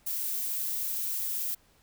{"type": "noise", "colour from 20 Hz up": "violet", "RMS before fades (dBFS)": -32, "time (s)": [0.06, 1.55], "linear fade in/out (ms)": 10, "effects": ["pink hiss -64 dBFS RMS until 1.82 s"]}